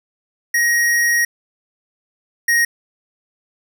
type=tone pair in turn; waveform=square; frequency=1886 / 1874.1 Hz; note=A#6 / A#6; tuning=+20 / +9 cents; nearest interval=unison; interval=11 cents; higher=first; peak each=-14 / -13 dBFS; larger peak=second; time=0.54-1.25 / 2.48-2.65 s; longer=first; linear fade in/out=5 ms; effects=none